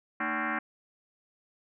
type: tone with frequency modulation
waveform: sine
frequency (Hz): 226.5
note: A#3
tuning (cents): -50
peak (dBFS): -28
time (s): 0.2-0.59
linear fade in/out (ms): 5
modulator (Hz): 267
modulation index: 7
effects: none